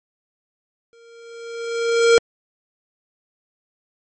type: tone with exponential growth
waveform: square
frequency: 464.3 Hz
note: A#4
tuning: 7 cents flat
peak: -9 dBFS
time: 0.93-2.18 s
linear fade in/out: 0 ms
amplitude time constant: 270 ms
effects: MP3 32 kbps